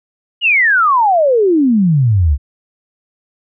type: exponential sweep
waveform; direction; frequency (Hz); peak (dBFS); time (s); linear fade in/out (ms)
sine; down; 2958 to 65.5; -8; 0.41-2.38; 50
effects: none